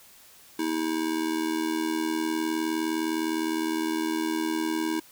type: tone with amplitude modulation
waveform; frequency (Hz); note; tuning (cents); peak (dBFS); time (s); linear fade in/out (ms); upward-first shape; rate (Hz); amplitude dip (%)
square; 320; D#4; +49; -23; 0.59-5; 5; sine; 79.6; 75
effects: white hiss -53 dBFS RMS until 5.11 s